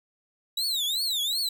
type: tone with vibrato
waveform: 40% pulse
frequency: 3847 Hz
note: B7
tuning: 46 cents flat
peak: -24 dBFS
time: 0.57-1.49 s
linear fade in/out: 5 ms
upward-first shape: triangle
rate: 2.7 Hz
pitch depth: 270 cents each way
effects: none